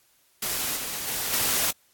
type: noise with level steps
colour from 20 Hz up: white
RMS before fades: -28 / -32 / -29 / -24 dBFS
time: 0.42-1.71 s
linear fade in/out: 5 ms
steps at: 0.75 / 1.07 / 1.32 s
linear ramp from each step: 20 ms
effects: white hiss -63 dBFS RMS until 1.93 s + AAC 64 kbps